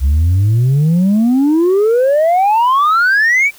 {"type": "exponential sweep", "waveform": "sine", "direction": "up", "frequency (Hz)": [65, 2349], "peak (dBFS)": -6, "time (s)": [0, 3.51], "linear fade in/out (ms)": 50, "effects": ["tanh soft clip ceiling -7 dBFS", "white hiss -42 dBFS RMS until 3.58 s"]}